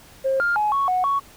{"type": "tone with pitch steps", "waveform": "sine", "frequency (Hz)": [534, 1403, 843, 1109, 735, 1114], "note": ["C5", "F6", "G#5", "C#6", "F#5", "C#6"], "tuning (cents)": [35, 8, 26, 0, -12, 8], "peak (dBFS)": -17, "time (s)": [0.24, 1.2], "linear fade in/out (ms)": 20, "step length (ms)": 160, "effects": ["tanh soft clip ceiling -13 dBFS", "pink hiss -48 dBFS RMS until 1.36 s"]}